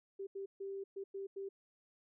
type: tone bursts at uneven times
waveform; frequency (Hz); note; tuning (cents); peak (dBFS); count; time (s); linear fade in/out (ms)
sine; 392; G4; 0; -40; 6; 0.19-0.27 / 0.35-0.46 / 0.6-0.84 / 0.96-1.04 / 1.14-1.27 / 1.36-1.49; 10
effects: none